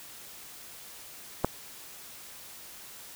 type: clicks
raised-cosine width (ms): 1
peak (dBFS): -29 / -9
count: 2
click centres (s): 1.44 / 1.446
effects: white hiss -47 dBFS RMS until 3.15 s